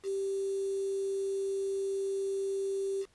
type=tone with quantisation; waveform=sine; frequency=390.9 Hz; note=G4; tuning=5 cents flat; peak=-30 dBFS; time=0.03-3.06 s; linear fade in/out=50 ms; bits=8; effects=pink hiss -67 dBFS RMS until 3.14 s + resampled to 24000 Hz